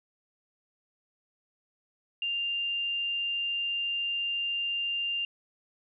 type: tone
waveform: sine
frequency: 2794 Hz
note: F7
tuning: in tune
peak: -28 dBFS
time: 2.22-5.25 s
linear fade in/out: 2 ms
effects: none